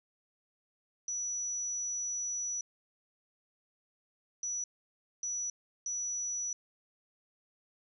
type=tone bursts at uneven times; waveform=sine; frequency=5900 Hz; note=F#8; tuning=6 cents flat; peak=-33 dBFS; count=4; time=1.08-2.61 / 4.43-4.64 / 5.23-5.5 / 5.86-6.53 s; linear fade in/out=2 ms; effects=none